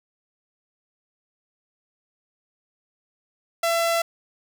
sawtooth tone, 672 Hz, E5, 33 cents sharp, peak -16 dBFS, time 3.63-4.02 s, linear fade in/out 5 ms, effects none

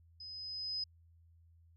sine tone with level ramp, 5040 Hz, D#8, 21 cents sharp, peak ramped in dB -46 to -34 dBFS, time 0.2-0.84 s, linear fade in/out 5 ms, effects added 83 Hz sine -61 dBFS peak until 1.76 s

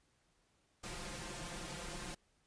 pink noise with comb filter, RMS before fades -45 dBFS, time 0.83-2.15 s, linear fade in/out 10 ms, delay 5.7 ms, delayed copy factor +1, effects pink hiss -75 dBFS RMS until 2.46 s + resampled to 22050 Hz

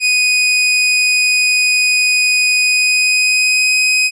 sawtooth tone with pitch glide, 2488 to 2511 Hz, D#7 to D#7, -1 to +15 cents, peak -7 dBFS, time 0-4.11 s, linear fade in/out 50 ms, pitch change +16 cents, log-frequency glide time 2.58-3.76 s, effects resampled to 22050 Hz

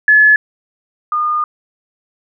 sine tone pair in turn, 1713 / 1218.2 Hz, A6 / D#6, -47 / -37 cents, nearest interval tritone, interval 590 cents, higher first, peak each -5 / -13 dBFS, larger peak first, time 0.08-0.36 / 1.12-1.44 s, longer second, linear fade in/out 2 ms, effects none

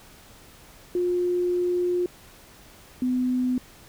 sine tone pair in turn, 355.8 / 252.2 Hz, F4 / B3, +32 / +36 cents, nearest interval tritone, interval 596 cents, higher first, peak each -21 dBFS, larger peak neither, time 0.95-2.06 / 3.02-3.58 s, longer first, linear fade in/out 2 ms, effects pink hiss -50 dBFS RMS until 3.88 s

